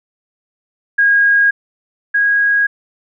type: tone pair in turn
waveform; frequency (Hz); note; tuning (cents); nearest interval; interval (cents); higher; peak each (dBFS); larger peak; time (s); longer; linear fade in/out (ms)
sine; 1635 / 1645.4; G#6 / G#6; -28 / -17; unison; 11; second; -8 / -10; first; 0.98-1.51 / 2.14-2.67; neither; 10
effects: none